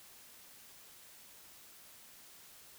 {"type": "silence", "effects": ["white hiss -57 dBFS RMS until 2.78 s"]}